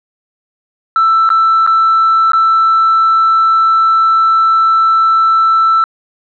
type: tone with dropouts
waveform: sine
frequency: 1327 Hz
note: E6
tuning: 11 cents sharp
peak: -5 dBFS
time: 0.96-5.84 s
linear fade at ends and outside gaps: 1 ms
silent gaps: 1.291-1.302 / 1.665-1.674 / 2.319-2.333 s
effects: tanh soft clip ceiling -4 dBFS